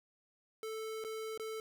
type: tone with dropouts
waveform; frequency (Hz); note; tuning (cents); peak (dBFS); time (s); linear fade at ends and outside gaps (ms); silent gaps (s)
square; 440; A4; 0; -40; 0.63-1.6; 1; 1.04-1.047 / 1.376-1.397
effects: none